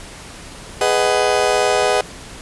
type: chord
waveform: 35% pulse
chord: G# minor seventh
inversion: none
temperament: just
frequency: 415.3 / 498.4 / 623 / 747.5 Hz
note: G#4 / B4 / D#5 / F#5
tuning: 0 / +16 / +2 / +17 cents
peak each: -18 dBFS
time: 0.81-2.01 s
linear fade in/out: 2 ms
effects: pink hiss -36 dBFS RMS until 2.41 s + resampled to 24000 Hz